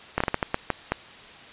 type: slowing click train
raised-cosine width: 0.5 ms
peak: -7 dBFS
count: 9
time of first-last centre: 0.18-0.92 s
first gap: 24 ms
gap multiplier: 1.37
effects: white hiss -45 dBFS RMS until 1.52 s + resampled to 8000 Hz